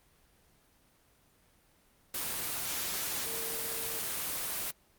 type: tone in noise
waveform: sine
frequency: 454.1 Hz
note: A#4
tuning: 45 cents flat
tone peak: -44 dBFS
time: 3.26-4 s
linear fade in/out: 5 ms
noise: white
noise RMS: -35 dBFS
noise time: 2.14-4.71 s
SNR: -12 dB
effects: pink hiss -66 dBFS RMS until 4.98 s + Opus 24 kbps